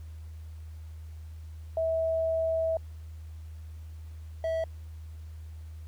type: tone pair in turn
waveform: sine / triangle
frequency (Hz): 650 / 650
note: E5 / E5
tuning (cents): -24 / -24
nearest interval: unison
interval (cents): 0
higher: neither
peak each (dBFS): -25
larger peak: neither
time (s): 1.77-2.77 / 4.44-4.64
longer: first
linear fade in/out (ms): 2
effects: added 79 Hz sine -40 dBFS peak until 5.87 s + pink hiss -63 dBFS RMS until 5.87 s